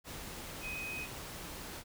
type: tone in noise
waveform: sine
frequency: 2513 Hz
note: D#7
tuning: 17 cents sharp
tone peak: -39 dBFS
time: 0.61-1.08 s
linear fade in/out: 50 ms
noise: pink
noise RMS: -45 dBFS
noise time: 0.04-1.84 s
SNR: +3 dB
effects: none